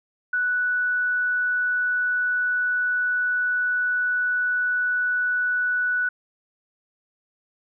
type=tone; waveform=sine; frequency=1480 Hz; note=F#6; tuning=in tune; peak=-20 dBFS; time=0.33-6.09 s; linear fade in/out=5 ms; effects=none